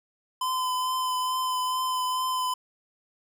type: tone with vibrato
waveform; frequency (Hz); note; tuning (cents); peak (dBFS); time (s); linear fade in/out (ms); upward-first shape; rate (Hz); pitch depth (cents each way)
square; 1019; C6; -46; -26; 0.41-2.54; 5; triangle; 2.3; 17
effects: none